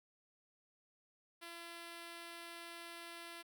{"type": "tone", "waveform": "5% pulse", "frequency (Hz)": 339.1, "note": "E4", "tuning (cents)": 49, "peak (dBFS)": -37, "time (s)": [1.41, 3.43], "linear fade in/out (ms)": 20, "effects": []}